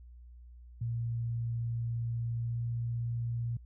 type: tone with pitch glide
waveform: sine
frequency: 116.8 to 117.75 Hz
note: A#2 to A#2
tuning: +4 to +18 cents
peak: -31 dBFS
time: 0.81-3.57 s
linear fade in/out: 5 ms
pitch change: +14 cents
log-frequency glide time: 2.38-2.57 s
effects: added 60 Hz sine -49 dBFS peak until 3.65 s